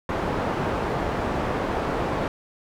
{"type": "low-pass noise", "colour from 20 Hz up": "white", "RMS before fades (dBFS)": -26, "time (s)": [0.09, 2.28], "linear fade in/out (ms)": 2, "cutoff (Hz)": 820, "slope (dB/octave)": 12, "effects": []}